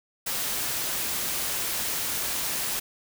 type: noise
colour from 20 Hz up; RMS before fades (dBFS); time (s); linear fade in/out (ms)
white; -29; 0.26-2.8; 10
effects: none